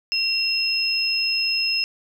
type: tone pair together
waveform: sine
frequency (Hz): 2732 / 5157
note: F7 / E8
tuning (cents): -39 / -39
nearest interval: major seventh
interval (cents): 1100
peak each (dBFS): -24 / -21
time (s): 0.12-1.84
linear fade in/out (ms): 0
effects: 8-bit